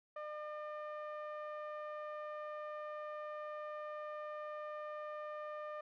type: tone with low-pass filter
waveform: sawtooth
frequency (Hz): 603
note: D5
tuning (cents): +46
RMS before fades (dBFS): -45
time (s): 0.16-5.81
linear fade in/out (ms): 5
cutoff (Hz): 1400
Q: 1.6
effects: none